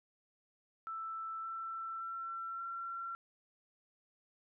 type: tone with pitch steps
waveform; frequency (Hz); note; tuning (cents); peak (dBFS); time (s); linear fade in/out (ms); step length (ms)
sine; 1324 / 1336.3 / 1348.7 / 1361.2; E6 / E6 / E6 / F6; +7 / +23 / +39 / -45; -39; 0.87-3.15; 0; 570
effects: none